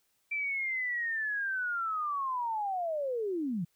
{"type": "linear sweep", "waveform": "sine", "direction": "down", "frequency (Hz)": [2349, 155.56], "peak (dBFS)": -30, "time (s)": [0.31, 3.65], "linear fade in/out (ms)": 10, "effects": ["white hiss -74 dBFS RMS until 3.75 s"]}